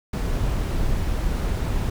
brown noise, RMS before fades -23 dBFS, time 0.13-1.9 s, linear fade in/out 5 ms, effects none

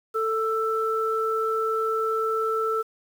sine tone pair together, 443.4 / 1327.2 Hz, A4 / E6, +13 / +11 cents, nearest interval octave + perfect fifth, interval 1898 cents, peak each -25 dBFS, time 0.14-2.83 s, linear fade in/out 20 ms, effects 8-bit

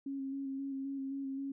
sine tone with vibrato, 272.3 Hz, C#4, 31 cents flat, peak -36 dBFS, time 0.06-1.52 s, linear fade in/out 5 ms, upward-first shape square, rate 3.8 Hz, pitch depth 18 cents each way, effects none

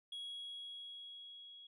sine tone with level ramp, 3322 Hz, G#7, in tune, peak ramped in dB -40 to -53 dBFS, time 0.12-1.67 s, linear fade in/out 5 ms, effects tanh soft clip ceiling -42 dBFS

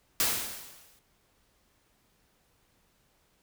white noise with exponential decay, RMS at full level -24 dBFS, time 0.2-0.99 s, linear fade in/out 0 ms, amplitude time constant 170 ms, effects pink hiss -69 dBFS RMS until 3.42 s

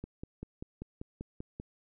click train, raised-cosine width 3 ms, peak -27 dBFS, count 9, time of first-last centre 0.04-1.599 s, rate 5.13 Hz, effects none

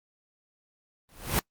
pink noise with exponential growth, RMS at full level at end -21 dBFS, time 1.09-1.39 s, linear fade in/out 0 ms, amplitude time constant 65 ms, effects noise-tail reverb RT60 0.1 s tail -26 dB re dry + Opus 24 kbps

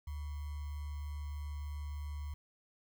sine tone with sample-and-hold, 73.42 Hz, D2, in tune, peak -38 dBFS, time 0.07-2.34 s, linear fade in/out 5 ms, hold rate 1050 Hz, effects none

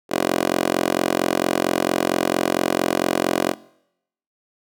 10% pulse tone with high-pass filter, 44.4 Hz, F1, 29 cents sharp, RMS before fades -21 dBFS, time 0.09-3.55 s, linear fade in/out 50 ms, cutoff 410 Hz, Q 3, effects noise-tail reverb RT60 0.8 s tail -22 dB re dry

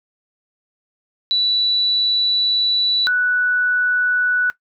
sine tone pair in turn, 3951 / 1480 Hz, B7 / F#6, 0 / 0 cents, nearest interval octave + perfect fourth, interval 1700 cents, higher first, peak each -14 dBFS, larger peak neither, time 1.31-3.07 / 3.07-4.5 s, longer first, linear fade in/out 0 ms, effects noise-tail reverb RT60 0.1 s tail -18 dB re dry

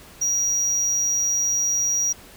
triangle tone, 5750 Hz, F8, 50 cents sharp, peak -18 dBFS, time 0.21-2.13 s, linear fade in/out 10 ms, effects pink hiss -46 dBFS RMS until 2.36 s

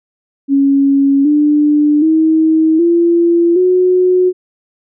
sine tone with pitch steps, 276.9 / 296.8 / 318.1 / 340.9 / 365.4 Hz, C#4 / D4 / D#4 / F4 / F#4, -2 / +18 / +38 / -42 / -22 cents, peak -7 dBFS, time 0.48-4.33 s, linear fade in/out 50 ms, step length 770 ms, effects none

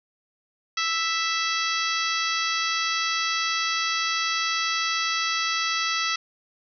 harmonic tone, 659.3 Hz, E5, in tune, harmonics 2 / 3 / 4 / 5 / 6 / 7 / 8 / 9, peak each -28 / -30 / -31 / -32 / -33 / -33 / -34 / -35 dBFS, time 0.77-6.16 s, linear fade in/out 5 ms, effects none

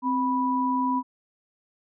sine tone pair together, 260.6 / 984 Hz, C4 / B5, -7 / -7 cents, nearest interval octave + major seventh, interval 2300 cents, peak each -25 / -24 dBFS, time 0.02-1.03 s, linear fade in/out 50 ms, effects none

